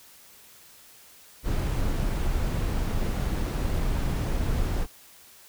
brown noise, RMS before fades -26 dBFS, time 1.43-4.87 s, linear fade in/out 50 ms, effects white hiss -52 dBFS RMS until 5.48 s

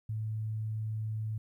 sine tone, 109.1 Hz, A2, 14 cents flat, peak -32 dBFS, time 0.09-1.38 s, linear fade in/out 5 ms, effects 12-bit

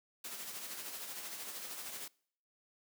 white noise with tremolo, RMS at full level -43 dBFS, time 0.24-2.08 s, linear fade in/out 5 ms, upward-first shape sine, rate 13 Hz, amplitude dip 40%, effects noise-tail reverb RT60 0.6 s tail -25 dB re dry + high-pass 200 Hz 12 dB/octave

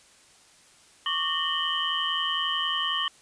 sine tone cluster, 1107 / 1178 / 1835 / 2965 / 3129 Hz, C#6 / D6 / A#6 / F#7 / G7, -3 / +5 / -28 / +3 / -4 cents, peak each -32 / -35 / -33 / -29 / -30 dBFS, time 1.06-3.08 s, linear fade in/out 2 ms, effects white hiss -56 dBFS RMS until 3.21 s + resampled to 22050 Hz

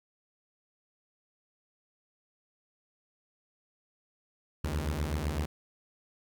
sawtooth beating tone pair, 70.8 / 78.7 Hz, C#2 / D#2, +37 / +20 cents, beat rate 7.9 Hz, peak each -29 dBFS, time 4.64-5.46 s, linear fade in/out 5 ms, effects 11-bit

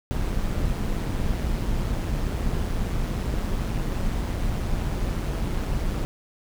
brown noise with amplitude modulation, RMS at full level -23 dBFS, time 0.11-6.05 s, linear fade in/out 0 ms, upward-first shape sine, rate 179 Hz, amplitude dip 55%, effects none

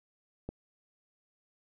click, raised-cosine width 2 ms, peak -24 dBFS, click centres 0.49 s, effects none

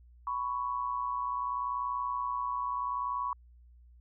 sine tone pair together, 992.3 / 1113 Hz, B5 / C#6, +8 / +7 cents, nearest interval major second, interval 199 cents, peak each -34 / -33 dBFS, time 0.27-3.33 s, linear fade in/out 2 ms, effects added 60 Hz sine -54 dBFS peak until 4 s

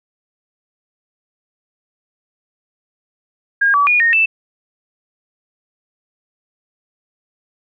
sine tone with pitch steps, 1622 / 1146 / 2443 / 1850 / 2647 Hz, G#6 / D6 / D#7 / A#6 / E7, -41 / -43 / -32 / -14 / +7 cents, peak -10 dBFS, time 3.61-4.26 s, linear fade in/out 10 ms, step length 130 ms, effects none

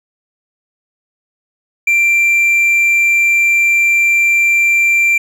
triangle tone, 2360 Hz, D7, 8 cents sharp, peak -7 dBFS, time 1.87-5.18 s, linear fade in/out 5 ms, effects none

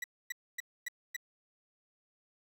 40% pulse tone bursts, 1951 Hz, B6, 22 cents flat, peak -34 dBFS, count 5, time 0.02-1.165 s, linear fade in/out 5 ms, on 21 ms, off 260 ms, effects 10-bit

